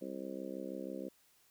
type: harmonic tone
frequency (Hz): 66.2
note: C2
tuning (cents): +21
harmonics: 3 / 4 / 5 / 6 / 7 / 8 / 9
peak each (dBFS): -47 / -46 / -46 / -49 / -52 / -46 / -54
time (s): 0.01-1.09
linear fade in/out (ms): 10
effects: white hiss -69 dBFS RMS until 1.5 s